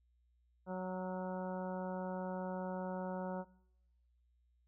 harmonic tone with a mistuned harmonic, 185 Hz, F#3, in tune, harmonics 1 / 2 / 3 / 4 / 5 / 6 / 7 / 8, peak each -41 / -48 / -43 / -49 / -48 / -60 / -55 / -56 dBFS, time 0.66-3.45 s, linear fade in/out 50 ms, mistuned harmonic 8, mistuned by -31 cents, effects noise-tail reverb RT60 0.9 s tail -22 dB re dry + added 60 Hz sine -70 dBFS peak until 4.67 s

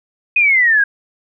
sine exponential sweep, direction down, 2520 to 1600 Hz, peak -9 dBFS, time 0.36-0.84 s, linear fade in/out 5 ms, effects none

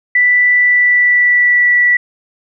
sine tone with pitch glide, 1975.5 to 1955.1 Hz, B6 to B6, 0 to -18 cents, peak -7 dBFS, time 0.15-1.97 s, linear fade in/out 5 ms, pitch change -18 cents, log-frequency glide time 0.51-1.73 s, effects none

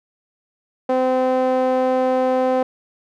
sawtooth tone with band-pass filter, 257.4 Hz, C4, 28 cents flat, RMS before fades -18 dBFS, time 0.89-2.63 s, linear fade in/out 5 ms, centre 600 Hz, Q 2.5, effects none

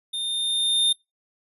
square tone with level ramp, 3631 Hz, A#7, 46 cents flat, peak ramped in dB -27 to -17 dBFS, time 0.13-0.93 s, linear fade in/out 10 ms, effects noise-tail reverb RT60 0.2 s tail -23 dB re dry + resampled to 32000 Hz

